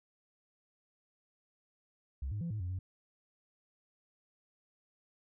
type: tone with pitch steps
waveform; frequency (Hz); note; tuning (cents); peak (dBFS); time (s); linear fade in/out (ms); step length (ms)
sine; 67.3 / 103.9 / 169.3 / 107 / 89.2 / 92.8; C2 / G#2 / E3 / A2 / F2 / F#2; +49 / +1 / +46 / -48 / +37 / +6; -33; 2.22-2.79; 5; 95
effects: tanh soft clip ceiling -32 dBFS